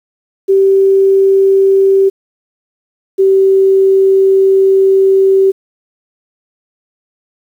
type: tone pair in turn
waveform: sine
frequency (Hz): 388.5 / 386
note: G4 / G4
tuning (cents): -16 / -27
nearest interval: unison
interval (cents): 11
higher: first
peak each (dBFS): -5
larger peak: neither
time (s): 0.48-2.1 / 3.18-5.52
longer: second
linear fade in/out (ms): 20
effects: 7-bit